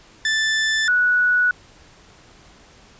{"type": "tone pair in turn", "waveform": ["sawtooth", "sine"], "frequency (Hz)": [1760, 1471.3], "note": ["A6", "F#6"], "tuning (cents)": [0, -10], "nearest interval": "minor third", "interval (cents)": 310, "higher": "first", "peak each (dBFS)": -14, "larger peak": "neither", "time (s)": [[0.25, 0.88], [0.88, 1.51]], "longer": "neither", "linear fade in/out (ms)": 2, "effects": ["pink hiss -49 dBFS RMS until 2.99 s", "resampled to 16000 Hz"]}